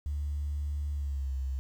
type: tone with pitch glide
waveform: sine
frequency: 72.8 to 66.37 Hz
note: D2 to C2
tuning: -15 to +25 cents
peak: -29 dBFS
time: 0.06-1.59 s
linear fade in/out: 0 ms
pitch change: -160 cents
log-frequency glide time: 0.92-1.34 s
effects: tanh soft clip ceiling -26 dBFS + 10-bit